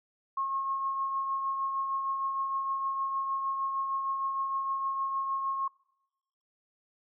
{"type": "tone with tremolo", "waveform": "sine", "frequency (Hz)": 1083, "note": "C#6", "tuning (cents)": -41, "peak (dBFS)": -27, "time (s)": [0.37, 5.68], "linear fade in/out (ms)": 5, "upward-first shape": "triangle", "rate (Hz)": 6.5, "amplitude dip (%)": 40, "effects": ["noise-tail reverb RT60 0.9 s tail -23 dB re dry"]}